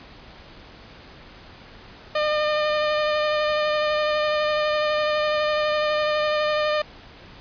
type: tone with vibrato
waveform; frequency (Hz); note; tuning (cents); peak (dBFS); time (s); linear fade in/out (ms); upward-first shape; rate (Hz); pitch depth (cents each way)
sawtooth; 605; D#5; -49; -16; 2.15-6.82; 5; sine; 12; 13
effects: pink hiss -45 dBFS RMS until 7.4 s + resampled to 11025 Hz